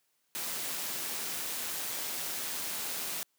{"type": "noise with amplitude modulation", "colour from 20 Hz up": "white", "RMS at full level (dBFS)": -35, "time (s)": [0.35, 3.23], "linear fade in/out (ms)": 0, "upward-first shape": "sine", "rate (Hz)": 162, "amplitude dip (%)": 25, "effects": ["white hiss -75 dBFS RMS until 3.38 s", "high-pass 150 Hz 12 dB/octave"]}